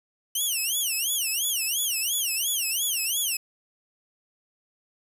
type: tone with vibrato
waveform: 5% pulse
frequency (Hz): 2960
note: F#7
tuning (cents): 0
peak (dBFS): -16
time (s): 0.35-3.37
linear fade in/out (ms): 5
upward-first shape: sine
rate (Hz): 2.9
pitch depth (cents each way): 250
effects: resampled to 32000 Hz + 8-bit